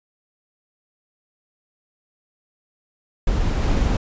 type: noise with level steps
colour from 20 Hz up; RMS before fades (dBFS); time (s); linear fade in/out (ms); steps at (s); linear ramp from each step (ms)
brown; -20 / -18; 3.27-3.97; 5; 3.62; 5
effects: resampled to 16000 Hz